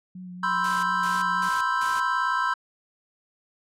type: tone with vibrato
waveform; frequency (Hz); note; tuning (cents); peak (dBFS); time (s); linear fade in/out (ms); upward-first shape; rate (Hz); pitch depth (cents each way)
sine; 181.5; F#3; -33; -36; 0.15-1.49; 5; sine; 4.1; 23
type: chord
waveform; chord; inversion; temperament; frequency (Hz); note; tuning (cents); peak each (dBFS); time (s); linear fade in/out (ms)
triangle; C major seventh; third; equal; 987.8 / 1046.5 / 1318.5 / 1568; B5 / C6 / E6 / G6; 0 / 0 / 0 / 0; -26; 0.43-2.54; 5
type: noise bursts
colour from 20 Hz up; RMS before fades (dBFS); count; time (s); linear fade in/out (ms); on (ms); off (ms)
white; -37; 4; 0.64-2; 2; 190; 200
effects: low-pass 9000 Hz 12 dB/octave